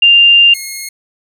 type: tone pair in turn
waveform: sine / 10% pulse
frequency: 2794 / 2155 Hz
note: F7 / C#7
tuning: 0 / -49 cents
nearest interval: major third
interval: 449 cents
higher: first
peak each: -3 / -13 dBFS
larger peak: first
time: 0.02-0.54 / 0.54-0.89 s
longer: first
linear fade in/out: 5 ms
effects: none